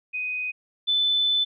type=tone pair in turn; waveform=sine; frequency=2499 / 3511 Hz; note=D#7 / A7; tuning=+7 / -4 cents; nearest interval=tritone; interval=589 cents; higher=second; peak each=-26 / -19 dBFS; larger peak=second; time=0.13-0.52 / 0.87-1.45 s; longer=second; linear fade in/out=20 ms; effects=none